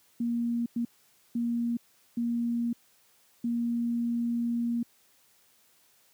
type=tone bursts at uneven times; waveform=sine; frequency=235.8 Hz; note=A#3; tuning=20 cents sharp; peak=-26 dBFS; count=5; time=0.2-0.66 / 0.76-0.85 / 1.35-1.77 / 2.17-2.73 / 3.44-4.83 s; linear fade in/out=5 ms; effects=white hiss -64 dBFS RMS until 6.13 s + high-pass 80 Hz 12 dB/octave